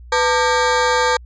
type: ring-modulated tone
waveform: 25% pulse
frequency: 698.5 Hz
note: F5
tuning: in tune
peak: -7 dBFS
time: 0.12-1.17 s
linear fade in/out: 5 ms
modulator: 201 Hz
effects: added 60 Hz sine -36 dBFS peak until 1.25 s + resampled to 16000 Hz